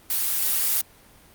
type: noise with level steps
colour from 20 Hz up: blue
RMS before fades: -24 / -22 dBFS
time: 0.1-0.81 s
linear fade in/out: 2 ms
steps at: 0.42 s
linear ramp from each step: 10 ms
effects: pink hiss -52 dBFS RMS until 1.34 s + Opus 32 kbps